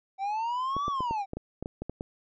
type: linear two-way sweep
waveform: triangle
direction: up then down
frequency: 760 to 1174.7 to 760 Hz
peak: -26 dBFS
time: 0.18-1.26 s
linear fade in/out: 50 ms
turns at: 0.87 s
type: clicks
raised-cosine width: 2 ms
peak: -21 dBFS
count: 11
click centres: 0.766 / 0.881 / 1.006 / 1.11 / 1.334 / 1.37 / 1.626 / 1.659 / 1.82 / 1.896 / 2.009 s
effects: resampled to 16000 Hz